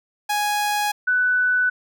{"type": "tone pair in turn", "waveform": ["sawtooth", "sine"], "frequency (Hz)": [830.6, 1492.8], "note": ["G#5", "F#6"], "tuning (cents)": [0, 15], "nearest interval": "minor seventh", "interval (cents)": 1015, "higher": "second", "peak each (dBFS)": [-16, -16], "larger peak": "neither", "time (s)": [[0.29, 0.92], [1.07, 1.7]], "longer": "neither", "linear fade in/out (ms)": 10, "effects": []}